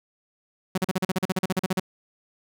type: tone bursts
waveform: sawtooth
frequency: 186.4 Hz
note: F#3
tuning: 13 cents sharp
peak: -17 dBFS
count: 16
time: 0.75-1.798 s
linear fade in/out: 5 ms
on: 28 ms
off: 40 ms
effects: none